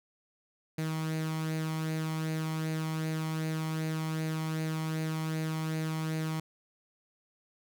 sawtooth tone with flanger, 158.4 Hz, D#3, 31 cents sharp, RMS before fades -33 dBFS, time 0.78-6.4 s, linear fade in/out 5 ms, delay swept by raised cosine 0.45 to 0.95 ms, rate 2.6 Hz, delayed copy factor +0.5, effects none

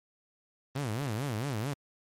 sawtooth tone with vibrato, 123.47 Hz, B2, in tune, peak -27 dBFS, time 0.75-1.74 s, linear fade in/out 10 ms, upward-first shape sine, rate 4.5 Hz, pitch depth 290 cents each way, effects MP3 64 kbps

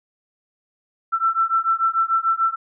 sine beating tone pair, 1335 / 1341.8 Hz, E6 / E6, +22 / +30 cents, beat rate 6.8 Hz, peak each -20 dBFS, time 1.12-2.56 s, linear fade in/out 20 ms, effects none

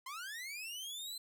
sawtooth linear sweep, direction up, 1007 to 4115 Hz, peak -39 dBFS, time 0.06-1.18 s, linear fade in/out 5 ms, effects none

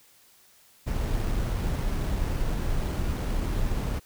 brown noise with sample-and-hold, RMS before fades -27 dBFS, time 0.86-4 s, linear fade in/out 20 ms, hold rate 7350 Hz, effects white hiss -58 dBFS RMS until 4.05 s

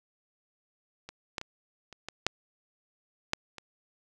clicks, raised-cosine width 0.2 ms, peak -25 / -15 / -21 / -29 / -20 / -7 / -9 / -25 dBFS, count 8, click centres 1.09 / 1.382 / 1.414 / 1.927 / 2.086 / 2.266 / 3.334 / 3.583 s, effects none

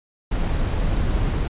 brown noise, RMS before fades -21 dBFS, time 0.31-1.48 s, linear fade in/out 10 ms, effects resampled to 8000 Hz

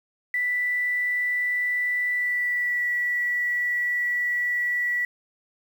sine tone with pitch glide, 1975.5 to 1949.4 Hz, B6 to B6, 0 to -23 cents, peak -22 dBFS, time 0.34-5.05 s, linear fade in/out 2 ms, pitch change -23 cents, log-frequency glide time 2.09-2.87 s, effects 8-bit

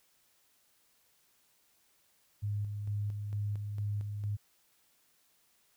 sine tone with tremolo, 103.2 Hz, G#2, 10 cents flat, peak -31 dBFS, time 2.42-4.37 s, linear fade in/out 20 ms, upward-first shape square, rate 2.2 Hz, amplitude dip 40%, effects white hiss -70 dBFS RMS until 5.76 s

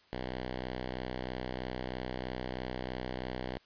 5% pulse tone, 63.1 Hz, B1, 38 cents sharp, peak -25 dBFS, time 0.13-3.58 s, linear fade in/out 0 ms, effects white hiss -64 dBFS RMS until 3.65 s + resampled to 11025 Hz

